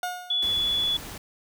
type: tone with exponential decay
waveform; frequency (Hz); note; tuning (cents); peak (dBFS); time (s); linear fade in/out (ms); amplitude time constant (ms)
30% pulse; 720; F#5; -47; -23; 0.03-0.63; 2; 130
type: tone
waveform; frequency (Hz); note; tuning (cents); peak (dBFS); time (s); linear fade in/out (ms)
sine; 3422; A7; -49; -22; 0.3-0.97; 5
type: noise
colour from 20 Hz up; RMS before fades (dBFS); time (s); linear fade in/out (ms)
pink; -39; 0.42-1.18; 5
effects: none